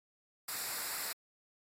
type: noise with comb filter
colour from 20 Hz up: white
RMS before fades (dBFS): -39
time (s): 0.48-1.13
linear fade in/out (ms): 5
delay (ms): 0.32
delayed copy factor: -0.65
effects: AAC 48 kbps